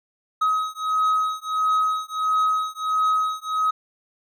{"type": "beating tone pair", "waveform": "triangle", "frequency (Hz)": [1268, 1269.5], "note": ["D#6", "D#6"], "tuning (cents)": [32, 34], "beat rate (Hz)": 1.5, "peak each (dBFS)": -21, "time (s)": [0.41, 3.71], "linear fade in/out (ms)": 10, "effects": []}